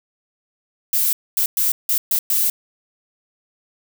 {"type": "noise bursts at uneven times", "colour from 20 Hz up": "violet", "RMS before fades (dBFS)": -18, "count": 6, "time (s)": [[0.93, 1.13], [1.37, 1.46], [1.57, 1.72], [1.89, 1.98], [2.11, 2.19], [2.3, 2.5]], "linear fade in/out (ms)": 2, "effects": []}